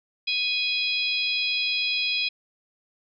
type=harmonic tone with a mistuned harmonic; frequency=830.6 Hz; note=G#5; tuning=in tune; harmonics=3 / 4 / 5 / 6; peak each=-26 / -28 / -30 / -32 dBFS; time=0.27-2.29 s; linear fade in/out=10 ms; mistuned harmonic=5; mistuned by=-47 cents; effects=none